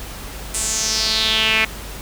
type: tone with band-pass filter sweep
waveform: sawtooth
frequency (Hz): 220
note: A3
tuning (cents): 0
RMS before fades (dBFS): -19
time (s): 0.54-1.65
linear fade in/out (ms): 5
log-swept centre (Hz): 8700 to 2300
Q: 4.2
effects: added 50 Hz sine -34 dBFS peak until 2.01 s + pink hiss -34 dBFS RMS until 2.01 s